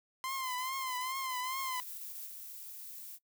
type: tone with vibrato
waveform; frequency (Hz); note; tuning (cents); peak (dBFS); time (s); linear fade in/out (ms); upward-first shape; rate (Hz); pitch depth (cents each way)
sawtooth; 1035; C6; -19; -32; 0.24-1.8; 0; triangle; 2.4; 77
type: noise bursts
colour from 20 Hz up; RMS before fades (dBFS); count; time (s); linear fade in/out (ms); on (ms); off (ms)
violet; -47; 14; 0.29-2.269; 5; 120; 23
type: noise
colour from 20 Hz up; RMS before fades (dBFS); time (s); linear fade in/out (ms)
violet; -47; 1.51-3.19; 50
effects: noise-tail reverb RT60 0.1 s tail -20 dB re dry